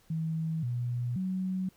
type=tone with pitch steps; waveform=sine; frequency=160.9 / 121.7 / 186.8 Hz; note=E3 / B2 / F#3; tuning=-42 / -25 / +17 cents; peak=-29 dBFS; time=0.1-1.69 s; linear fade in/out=5 ms; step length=530 ms; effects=pink hiss -64 dBFS RMS until 1.76 s